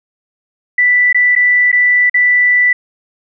sine tone with dropouts, 1975.5 Hz, B6, in tune, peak -7 dBFS, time 0.78-2.73 s, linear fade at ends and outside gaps 5 ms, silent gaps 1.128-1.145 / 1.353-1.361 / 1.717-1.727 / 2.097-2.142 s, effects none

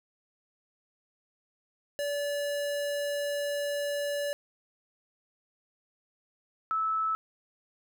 square / sine tone pair in turn, 576 / 1306.6 Hz, D5 / E6, -34 / -16 cents, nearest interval octave + major second, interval 1418 cents, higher second, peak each -30 / -26 dBFS, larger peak second, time 1.99-4.33 / 6.71-7.15 s, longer first, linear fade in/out 0 ms, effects none

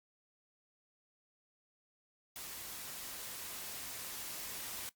white noise with level ramp, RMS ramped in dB -46 to -43 dBFS, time 2.36-4.89 s, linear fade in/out 0 ms, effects noise-tail reverb RT60 0.1 s tail -17 dB re dry + Opus 48 kbps

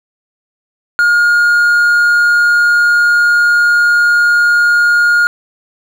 triangle tone, 1425 Hz, F6, 34 cents sharp, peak -5 dBFS, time 0.99-5.27 s, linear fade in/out 0 ms, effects none

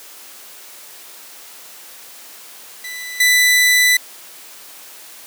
sawtooth tone with level steps, 1989 Hz, B6, 12 cents sharp, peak -24 / -7 dBFS, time 2.84-3.97 s, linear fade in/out 5 ms, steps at 3.2 s, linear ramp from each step 5 ms, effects white hiss -39 dBFS RMS until 5.26 s + high-pass 300 Hz 12 dB/octave

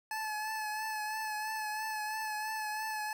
25% pulse tone with vibrato, 862 Hz, A5, 36 cents flat, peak -31 dBFS, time 0.11-3.13 s, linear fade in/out 2 ms, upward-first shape triangle, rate 3 Hz, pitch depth 35 cents each way, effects none

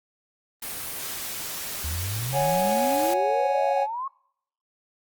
white noise, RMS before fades -33 dBFS, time 0.62-3.14 s, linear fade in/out 5 ms
sine exponential sweep, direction up, 73.42 to 1109 Hz, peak -28 dBFS, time 1.84-4.08 s, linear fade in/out 5 ms
triangle chord, C# suspended fourth, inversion none, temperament equal, 554.4 / 740 / 830.6 Hz, C#5 / F#5 / G#5, 0 / 0 / 0 cents, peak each -22 / -26 / -23 dBFS, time 2.32-3.87 s, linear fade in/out 50 ms
effects noise-tail reverb RT60 0.7 s tail -25 dB re dry + Opus 32 kbps

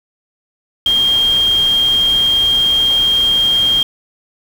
sine tone in noise, 3213 Hz, G7, 42 cents sharp, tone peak -10 dBFS, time 0.86-3.83 s, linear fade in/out 2 ms, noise pink, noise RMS -28 dBFS, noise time 0.86-3.83 s, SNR +15 dB, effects none

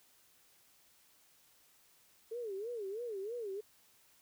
sine tone with vibrato, 432.1 Hz, A4, 31 cents flat, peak -38 dBFS, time 2.31-3.61 s, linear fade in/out 10 ms, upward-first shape sine, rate 3.1 Hz, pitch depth 210 cents each way, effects white hiss -67 dBFS RMS until 4.21 s

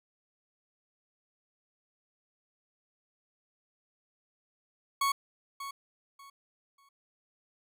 40% pulse tone with echo, 1108.7 Hz, C#6, in tune, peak -25 dBFS, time 5.01-5.12 s, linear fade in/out 5 ms, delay 590 ms, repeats 3, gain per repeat -12 dB, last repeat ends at 6.89 s, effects none

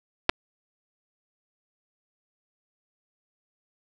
clicks, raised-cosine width 0.3 ms, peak -3 dBFS, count 2, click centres 0.293 / 0.296 s, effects none

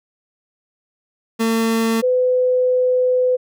30% pulse / sine tone pair in turn, 226.2 / 504.3 Hz, A3 / B4, +48 / +36 cents, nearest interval octave + major second, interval 1388 cents, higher second, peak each -13 dBFS, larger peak neither, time 1.39-2.02 / 2.02-3.37 s, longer second, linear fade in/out 20 ms, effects none

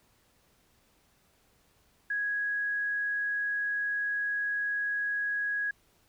sine tone, 1661.2 Hz, G#6, in tune, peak -28 dBFS, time 2.1-5.71 s, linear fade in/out 5 ms, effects pink hiss -67 dBFS RMS until 6.08 s

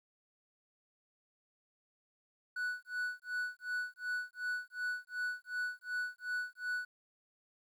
triangle tone with tremolo, 1480 Hz, F#6, in tune, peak -31 dBFS, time 2.56-6.85 s, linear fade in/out 5 ms, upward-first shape sine, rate 2.7 Hz, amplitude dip 100%, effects 12-bit

